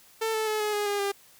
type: tone with pitch steps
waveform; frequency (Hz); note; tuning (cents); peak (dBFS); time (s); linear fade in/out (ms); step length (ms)
sawtooth; 445.4 / 437.5 / 429.7 / 422.1 / 414.6 / 407.3 / 400; A4 / A4 / A4 / G#4 / G#4 / G#4 / G4; +21 / -10 / -41 / +28 / -3 / -34 / +35; -22; 0.21-1.12; 10; 130
effects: white hiss -56 dBFS RMS until 1.39 s